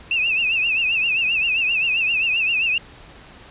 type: tone with vibrato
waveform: sine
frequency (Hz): 2637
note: E7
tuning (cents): 0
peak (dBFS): -17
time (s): 0.11-2.78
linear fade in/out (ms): 2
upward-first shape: triangle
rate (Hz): 7.6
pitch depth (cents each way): 130
effects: pink hiss -44 dBFS RMS until 3.5 s + resampled to 8000 Hz